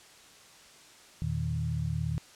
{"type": "tone cluster", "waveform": "sine", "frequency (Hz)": [82.9, 119.4, 157.2], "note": ["E2", "A#2", "D#3"], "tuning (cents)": [10, 42, 18], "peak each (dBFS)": [-34, -33, -32], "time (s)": [1.22, 2.18], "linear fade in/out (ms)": 0, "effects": ["white hiss -54 dBFS RMS until 2.35 s", "low-pass 8000 Hz 12 dB/octave"]}